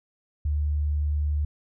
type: tone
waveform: sine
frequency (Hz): 74.1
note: D2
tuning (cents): +16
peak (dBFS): -22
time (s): 0.45-1.45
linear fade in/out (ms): 5
effects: none